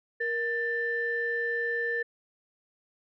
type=tone pair together; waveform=sine; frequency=470 / 1774.5 Hz; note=A#4 / A6; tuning=+14 / +14 cents; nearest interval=octave + major seventh; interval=2300 cents; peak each=-31 / -28 dBFS; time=0.2-2.03 s; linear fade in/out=10 ms; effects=tanh soft clip ceiling -19 dBFS